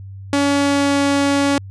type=tone with pitch glide; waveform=sawtooth; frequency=282.7 to 281.1 Hz; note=C#4 to C#4; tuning=+34 to +24 cents; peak=-10 dBFS; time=0.33-1.58 s; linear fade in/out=0 ms; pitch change=-10 cents; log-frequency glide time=0.55-1.05 s; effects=added 97 Hz sine -31 dBFS peak until 1.7 s + resampled to 22050 Hz